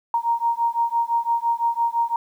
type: beating tone pair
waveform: sine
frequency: 930 / 935.9 Hz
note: A#5 / A#5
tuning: -4 / +7 cents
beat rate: 5.9 Hz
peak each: -22 dBFS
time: 0.14-2.16 s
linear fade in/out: 2 ms
effects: 9-bit